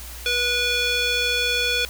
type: tone with band-pass filter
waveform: square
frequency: 487.4 Hz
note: B4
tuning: 23 cents flat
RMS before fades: -22 dBFS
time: 0.26-1.85 s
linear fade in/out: 0 ms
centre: 3200 Hz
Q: 2
effects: added 60 Hz sine -37 dBFS peak until 1.89 s + white hiss -39 dBFS RMS until 1.89 s